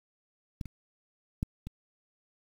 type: clicks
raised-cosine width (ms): 5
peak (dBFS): -23 / -30 / -17 / -26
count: 4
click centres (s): 0.612 / 0.657 / 1.429 / 1.67
effects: 8-bit